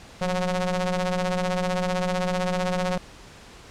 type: ring-modulated tone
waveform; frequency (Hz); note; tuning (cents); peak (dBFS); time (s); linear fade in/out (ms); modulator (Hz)
sawtooth; 183.9; F#3; -10; -16; 0.21-2.98; 5; 360
effects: pink hiss -46 dBFS RMS until 3.7 s + low-pass 7000 Hz 12 dB/octave